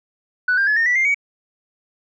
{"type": "tone with pitch steps", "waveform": "sine", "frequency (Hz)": [1487, 1593.7, 1708.1, 1830.7, 1962.1, 2103, 2254], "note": ["F#6", "G6", "G#6", "A#6", "B6", "C7", "C#7"], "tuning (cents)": [8, 28, 48, -32, -12, 8, 28], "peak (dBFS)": -13, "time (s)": [0.48, 1.145], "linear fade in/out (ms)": 5, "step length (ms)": 95, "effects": ["tanh soft clip ceiling -11 dBFS"]}